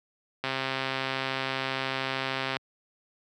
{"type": "click train", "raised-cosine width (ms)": 0.3, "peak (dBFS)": -13, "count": 284, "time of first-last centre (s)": [0.44, 2.568], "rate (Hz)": 133, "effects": ["high-pass 100 Hz 12 dB/octave"]}